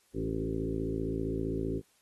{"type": "harmonic tone with a mistuned harmonic", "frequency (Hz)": 55.3, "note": "A1", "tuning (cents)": 9, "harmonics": [1, 2, 3, 4, 5, 6, 7, 8, 9], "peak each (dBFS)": [-39, -39, -39, -44, -36, -41, -36, -42, -47], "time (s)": [0.13, 1.82], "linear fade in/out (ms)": 50, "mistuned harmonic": 7, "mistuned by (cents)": -21, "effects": ["white hiss -68 dBFS RMS until 2.01 s", "AAC 32 kbps"]}